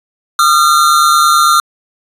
square tone pair together, 1217 / 1366 Hz, D#6 / F6, -39 / -39 cents, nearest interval major second, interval 200 cents, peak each -10 dBFS, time 0.39-1.6 s, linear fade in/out 2 ms, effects resampled to 32000 Hz

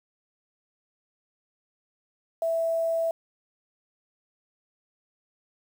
sine tone with quantisation, 659.3 Hz, E5, in tune, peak -23 dBFS, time 2.42-3.11 s, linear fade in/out 2 ms, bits 8, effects none

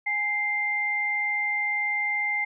sine tone pair together, 830.6 / 2093 Hz, G#5 / C7, 0 / 0 cents, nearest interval octave + major third, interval 1600 cents, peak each -33 / -24 dBFS, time 0.06-2.45 s, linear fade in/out 10 ms, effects none

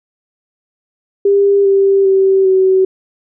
sine tone with pitch steps, 399.7 / 392.4 / 385.2 / 378.1 Hz, G4 / G4 / G4 / F#4, +34 / +2 / -30 / +38 cents, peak -7 dBFS, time 1.25-2.85 s, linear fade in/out 5 ms, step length 400 ms, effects none

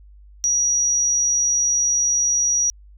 sine tone, 5780 Hz, F#8, 41 cents flat, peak -16 dBFS, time 0.44-2.7 s, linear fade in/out 0 ms, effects added 50 Hz sine -43 dBFS peak until 2.97 s

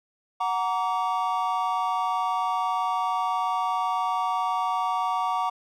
triangle chord, Gb augmented, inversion none, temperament equal with one note detuned, 740 / 932.3 / 1150.5 Hz, Gb5 / Bb5 / D6, 0 / 0 / -36 cents, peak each -26 dBFS, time 0.4-5.5 s, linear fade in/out 10 ms, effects none

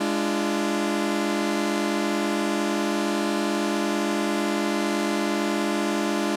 sawtooth chord, D diminished, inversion second, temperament equal with one note detuned, 207.7 / 293.7 / 342.6 Hz, Ab3 / D4 / F4, 0 / 0 / -33 cents, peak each -23 dBFS, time 0-6.36 s, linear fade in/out 10 ms, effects low-pass 10000 Hz 12 dB/octave

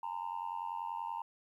sine tone with amplitude modulation, 920 Hz, A#5, 23 cents flat, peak -31 dBFS, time 0.03-1.22 s, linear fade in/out 5 ms, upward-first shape sine, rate 90.4 Hz, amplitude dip 100%, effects tanh soft clip ceiling -31 dBFS + 12-bit

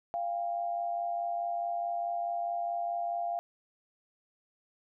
sine tone pair together, 693.3 / 798 Hz, F5 / G5, -13 / +31 cents, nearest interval major second, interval 244 cents, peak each -31 / -38 dBFS, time 0.14-3.39 s, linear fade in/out 0 ms, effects none

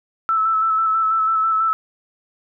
sine tone with vibrato, 1313 Hz, E6, 7 cents flat, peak -15 dBFS, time 0.29-1.73 s, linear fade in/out 0 ms, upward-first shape square, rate 6.1 Hz, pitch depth 19 cents each way, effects none

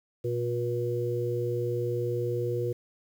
harmonic tone, 120 Hz, B2, 49 cents flat, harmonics 1 / 3 / 4, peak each -31 / -31 / -31 dBFS, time 0.24-2.73 s, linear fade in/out 10 ms, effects 9-bit

